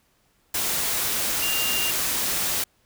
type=tone in noise; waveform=sine; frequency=2794 Hz; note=F7; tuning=in tune; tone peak=-26 dBFS; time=1.42-1.91 s; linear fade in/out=5 ms; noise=white; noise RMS=-25 dBFS; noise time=0.54-2.64 s; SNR=-4 dB; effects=pink hiss -65 dBFS RMS until 2.85 s